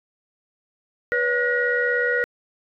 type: tone cluster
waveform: sine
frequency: 488.4 / 565 / 1449 / 1900 Hz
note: B4 / C#5 / F#6 / A#6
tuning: -19 / +33 / -37 / +33 cents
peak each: -23 / -31 / -23 / -23 dBFS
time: 1.12-2.24 s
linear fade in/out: 0 ms
effects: tanh soft clip ceiling -8 dBFS